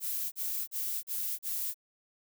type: noise bursts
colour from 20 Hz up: violet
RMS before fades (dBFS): -34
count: 5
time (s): 0-1.744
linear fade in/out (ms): 50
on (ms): 320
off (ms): 36
effects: none